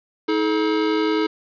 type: tone pair together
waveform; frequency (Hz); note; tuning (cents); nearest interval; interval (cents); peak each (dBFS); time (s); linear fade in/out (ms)
square; 318.1 / 429.2; D#4 / A4; +38 / -43; perfect fourth; 519; -21 / -22; 0.28-1.27; 10
effects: resampled to 11025 Hz + 7-bit